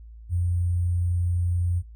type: tone with sample-and-hold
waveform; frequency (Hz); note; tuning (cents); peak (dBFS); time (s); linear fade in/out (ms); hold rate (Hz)
sine; 87.8; F2; +10; -21; 0.29-1.83; 50; 8820
effects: noise-tail reverb RT60 0.2 s tail -22 dB re dry + added 56 Hz sine -41 dBFS peak until 1.95 s

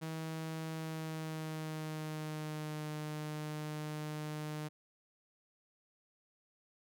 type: tone with pitch glide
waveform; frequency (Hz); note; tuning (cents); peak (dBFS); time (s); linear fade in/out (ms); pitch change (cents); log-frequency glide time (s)
sawtooth; 160 to 152.25; D#3 to D#3; +49 to -37; -35; 0.01-4.69; 20; -86; 0.74-2.89
effects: none

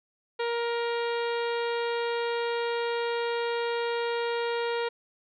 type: harmonic tone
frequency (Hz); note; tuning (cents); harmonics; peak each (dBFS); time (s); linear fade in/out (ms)
470; A#4; +14; 1 / 2 / 3 / 4 / 5 / 6 / 7 / 8 / 9; -28 / -34 / -38 / -40 / -42 / -44 / -45 / -46 / -47; 0.39-4.89; 10
effects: none

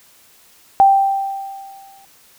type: tone with exponential decay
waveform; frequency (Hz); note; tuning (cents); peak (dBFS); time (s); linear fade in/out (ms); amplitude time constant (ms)
sine; 784; G5; 0; -5; 0.8-2.05; 0; 270
effects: white hiss -50 dBFS RMS until 2.38 s

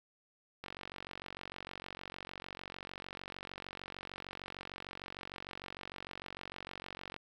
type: click train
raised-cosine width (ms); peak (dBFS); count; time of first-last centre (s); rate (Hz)
0.3; -27; 305; 0.64-7.164; 46.6
effects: 10-bit

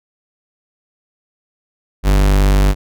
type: tone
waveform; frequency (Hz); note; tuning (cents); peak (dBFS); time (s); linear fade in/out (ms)
45% pulse; 49.04; G1; +1; -9; 2.03-2.75; 50
effects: none

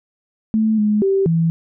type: tone with pitch steps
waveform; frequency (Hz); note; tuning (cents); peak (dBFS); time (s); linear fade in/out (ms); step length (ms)
sine; 219.1 / 210.6 / 389 / 164.9; A3 / G#3 / G4 / E3; -7 / +24 / -13 / +1; -13; 0.54-1.5; 0; 240
effects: none

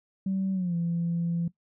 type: tone with pitch glide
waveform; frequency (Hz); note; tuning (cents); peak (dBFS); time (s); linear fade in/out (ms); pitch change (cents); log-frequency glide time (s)
sine; 191.6 to 169.71; G3 to F3; -39 to -49; -24; 0.26-1.48; 5; -210; 0.53-0.75
effects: noise-tail reverb RT60 0.1 s tail -18 dB re dry + tanh soft clip ceiling -21 dBFS

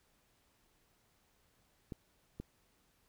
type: clicks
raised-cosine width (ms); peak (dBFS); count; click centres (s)
3; -29; 2; 1.922 / 2.4
effects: pink hiss -73 dBFS RMS until 3.08 s

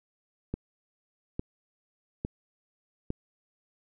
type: click train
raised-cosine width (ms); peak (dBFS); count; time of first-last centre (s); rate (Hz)
3; -18; 4; 0.54-3.104; 1.17
effects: none

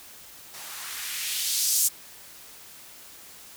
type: noise with band-pass filter sweep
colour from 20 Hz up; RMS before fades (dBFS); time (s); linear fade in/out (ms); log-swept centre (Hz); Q
violet; -28; 0.53-1.89; 20; 640 to 7500; 1.3
effects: white hiss -47 dBFS RMS until 3.56 s

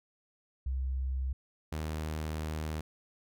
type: tone pair in turn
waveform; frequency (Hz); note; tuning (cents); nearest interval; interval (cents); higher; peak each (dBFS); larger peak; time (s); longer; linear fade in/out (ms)
sine / sawtooth; 65.41 / 77.79; C2 / D#2; 0 / 0; minor third; 300; second; -30 / -30; neither; 0.66-1.33 / 1.72-2.81; second; 5
effects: none

